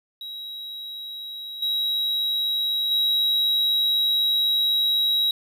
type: tone with level steps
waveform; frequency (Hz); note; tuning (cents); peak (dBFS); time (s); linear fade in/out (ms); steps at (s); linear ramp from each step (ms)
triangle; 3852; B7; -44; -31 / -20 / -17; 0.21-5.31; 2; 1.62 / 2.91; 5
effects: none